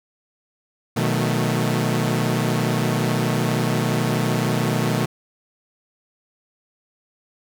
sawtooth chord, B dominant seventh, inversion none, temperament equal with one note detuned, 123.47 / 155.56 / 182.45 / 220 Hz, B2 / D#3 / F#3 / A3, 0 / 0 / -24 / 0 cents, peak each -19 / -20 / -24 / -21 dBFS, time 0.96-5.06 s, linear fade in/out 10 ms, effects none

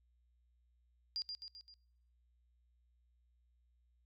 sine tone with echo, 4801 Hz, D8, 37 cents sharp, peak -36 dBFS, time 1.16-1.22 s, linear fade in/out 0 ms, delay 130 ms, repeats 4, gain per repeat -5 dB, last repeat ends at 1.74 s, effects noise-tail reverb RT60 0.8 s tail -25 dB re dry + added 60 Hz sine -70 dBFS peak until 4.05 s

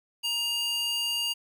square tone with high-pass filter, 943 Hz, A#5, 20 cents sharp, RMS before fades -29 dBFS, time 0.23-1.34 s, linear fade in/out 20 ms, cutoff 3200 Hz, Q 3, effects none

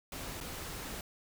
pink noise with dropouts, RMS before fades -42 dBFS, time 0.12-1.01 s, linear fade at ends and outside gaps 2 ms, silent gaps 0.404-0.41 s, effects none

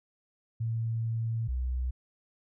sine tone pair in turn, 113.8 / 62.95 Hz, A#2 / B1, -41 / +34 cents, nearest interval minor seventh, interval 1025 cents, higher first, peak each -28 dBFS, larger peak neither, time 0.6-1.48 / 1.48-1.91 s, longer first, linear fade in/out 10 ms, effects none

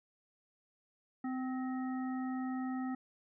harmonic tone with a mistuned harmonic, 258 Hz, C4, 24 cents flat, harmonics 1 / 3 / 5 / 7, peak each -35 / -45 / -49 / -52 dBFS, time 1.24-2.95 s, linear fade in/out 5 ms, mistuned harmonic 7, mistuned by +63 cents, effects none

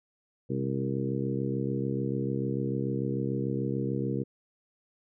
harmonic tone with a mistuned harmonic, 66.8 Hz, C2, 36 cents sharp, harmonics 2 / 3 / 4 / 5 / 6 / 7, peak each -32 / -34 / -35 / -36 / -37 / -37 dBFS, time 0.49-4.24 s, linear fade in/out 20 ms, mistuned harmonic 2, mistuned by -57 cents, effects none

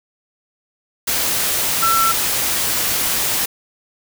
sine tone in noise, 1341 Hz, E6, 29 cents sharp, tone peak -14 dBFS, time 1.82-2.12 s, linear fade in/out 10 ms, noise white, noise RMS -19 dBFS, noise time 1.07-3.46 s, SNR +2 dB, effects none

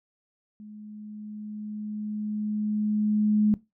sine tone with level ramp, 211.4 Hz, G#3, 31 cents sharp, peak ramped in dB -41 to -17 dBFS, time 0.6-3.54 s, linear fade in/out 0 ms, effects noise-tail reverb RT60 0.2 s tail -19 dB re dry

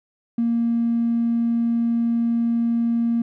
triangle tone, 233.1 Hz, A#3, in tune, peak -14 dBFS, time 0.38-3.22 s, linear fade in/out 5 ms, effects tanh soft clip ceiling -15 dBFS

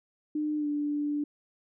sine tone with pitch glide, 301.9 to 293.3 Hz, D4 to D4, +48 to -2 cents, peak -27 dBFS, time 0.35-1.24 s, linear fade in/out 5 ms, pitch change -50 cents, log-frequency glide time 0.57-0.67 s, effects none

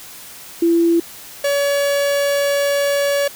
sine / 45% pulse tone pair in turn, 336.9 / 566.6 Hz, E4 / C#5, +38 / +38 cents, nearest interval major sixth, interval 900 cents, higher second, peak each -11 / -15 dBFS, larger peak first, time 0.62-1 / 1.44-3.28 s, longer second, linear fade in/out 5 ms, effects white hiss -37 dBFS RMS until 3.35 s

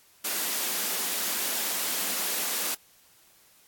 white high-pass noise, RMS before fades -29 dBFS, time 0.24-2.75 s, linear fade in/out 10 ms, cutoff 180 Hz, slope 96 dB/octave, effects white hiss -59 dBFS RMS until 3.67 s + AAC 64 kbps

